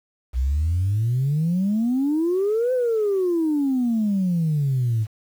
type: exponential two-way sweep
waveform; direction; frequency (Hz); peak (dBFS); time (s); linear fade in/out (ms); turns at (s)
sine; up then down; 59.9 to 517 to 105.5; -17; 0.33-5.07; 50; 2.73
effects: tanh soft clip ceiling -15 dBFS + 8-bit